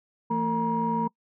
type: tone cluster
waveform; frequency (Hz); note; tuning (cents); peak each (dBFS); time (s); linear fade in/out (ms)
sine; 166.3 / 226.1 / 457.2 / 951; E3 / A3 / A#4 / A#5; +16 / +47 / -34 / +34; -33 / -27 / -33 / -25; 0.3-1.08; 10
effects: noise-tail reverb RT60 0.1 s tail -26 dB re dry + tanh soft clip ceiling -15 dBFS